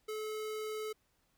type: tone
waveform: square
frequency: 431.3 Hz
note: A4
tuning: 35 cents flat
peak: -38 dBFS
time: 0.08-0.93 s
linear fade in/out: 10 ms
effects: pink hiss -75 dBFS RMS until 1.37 s

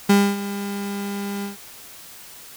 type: tone with ADSR envelope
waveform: 35% pulse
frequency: 200.8 Hz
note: G3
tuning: 42 cents sharp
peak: -9 dBFS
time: 0.09-1.57 s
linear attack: 8 ms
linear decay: 260 ms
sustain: -15 dB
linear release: 130 ms
effects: white hiss -42 dBFS RMS until 2.56 s

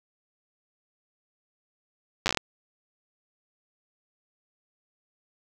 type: slowing click train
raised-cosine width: 0.2 ms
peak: -7 dBFS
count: 8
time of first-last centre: 2.26-2.373 s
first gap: 9 ms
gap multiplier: 1.19
effects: none

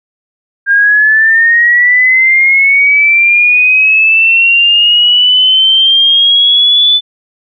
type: linear sweep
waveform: sine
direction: up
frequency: 1600 to 3503 Hz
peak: -4 dBFS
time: 0.66-7.01 s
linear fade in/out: 50 ms
effects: none

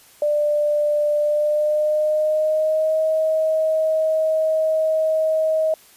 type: tone with pitch glide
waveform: sine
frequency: 593 to 631.9 Hz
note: D5 to D#5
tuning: +17 to +27 cents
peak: -16 dBFS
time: 0.22-5.74 s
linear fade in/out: 2 ms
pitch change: +110 cents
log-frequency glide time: 1.19-3.01 s
effects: white hiss -50 dBFS RMS until 5.96 s + resampled to 32000 Hz

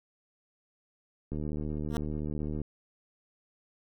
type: click train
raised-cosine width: 3 ms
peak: -23 dBFS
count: 99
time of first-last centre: 1.32-2.616 s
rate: 75.6 Hz
type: tone with exponential growth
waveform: 10% pulse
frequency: 232.1 Hz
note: A#3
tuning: 7 cents flat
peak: -21 dBFS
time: 1.89-1.97 s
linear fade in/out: 0 ms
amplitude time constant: 16 ms
effects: none

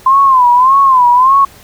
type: tone with vibrato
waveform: sine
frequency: 1034 Hz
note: C6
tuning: 21 cents flat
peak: -4 dBFS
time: 0.06-1.45 s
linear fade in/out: 5 ms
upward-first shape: sine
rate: 1.7 Hz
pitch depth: 120 cents each way
effects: pink hiss -39 dBFS RMS until 1.63 s

